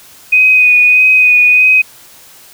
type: tone with vibrato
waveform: sine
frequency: 2494 Hz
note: D#7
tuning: 3 cents sharp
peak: -4 dBFS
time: 0.32-1.82 s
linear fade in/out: 10 ms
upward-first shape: sine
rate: 1.6 Hz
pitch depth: 19 cents each way
effects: white hiss -39 dBFS RMS until 2.53 s